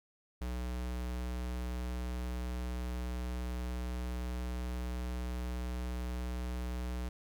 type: tone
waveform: square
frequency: 61.4 Hz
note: B1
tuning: 9 cents flat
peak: -36 dBFS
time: 0.41-7.09 s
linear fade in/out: 5 ms
effects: 13-bit